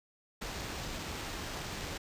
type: noise with sample-and-hold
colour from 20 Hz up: pink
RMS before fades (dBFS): -40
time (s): 0.41-1.98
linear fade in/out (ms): 10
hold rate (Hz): 11025
effects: resampled to 32000 Hz